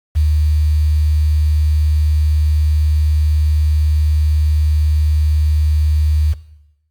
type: tone with quantisation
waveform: sine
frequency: 76 Hz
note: D#2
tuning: 40 cents flat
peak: -10 dBFS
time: 0.15-6.34 s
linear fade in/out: 20 ms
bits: 6
effects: noise-tail reverb RT60 0.9 s tail -17 dB re dry + Opus 48 kbps